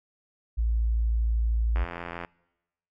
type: tone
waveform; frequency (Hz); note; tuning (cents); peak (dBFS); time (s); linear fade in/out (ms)
sine; 56.5; A1; +47; -22; 0.57-1.85; 20
type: click train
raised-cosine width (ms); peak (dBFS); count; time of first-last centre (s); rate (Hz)
0.5; -20; 43; 1.76-2.248; 86
effects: noise-tail reverb RT60 1.0 s tail -24 dB re dry